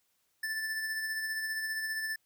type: tone with tremolo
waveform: square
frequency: 1760 Hz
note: A6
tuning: in tune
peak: -32 dBFS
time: 0.43-2.16 s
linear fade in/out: 5 ms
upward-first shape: sine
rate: 15 Hz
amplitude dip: 35%
effects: white hiss -75 dBFS RMS until 2.25 s